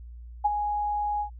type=tone with ADSR envelope; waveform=sine; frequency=830.6 Hz; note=G#5; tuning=in tune; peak=-17 dBFS; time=0.44-1.3 s; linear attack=15 ms; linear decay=28 ms; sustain=-8 dB; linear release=94 ms; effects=added 59 Hz sine -40 dBFS peak until 1.39 s